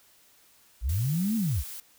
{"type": "linear two-way sweep", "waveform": "sine", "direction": "up then down", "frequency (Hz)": [47.78, 231.8, 47.78], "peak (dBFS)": -24, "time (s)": [0.81, 1.64], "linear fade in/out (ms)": 50, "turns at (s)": 1.36}
{"type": "noise", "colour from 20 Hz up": "blue", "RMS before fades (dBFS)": -40, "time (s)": [0.89, 1.8], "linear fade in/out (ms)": 2}
{"effects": ["white hiss -60 dBFS RMS until 1.98 s"]}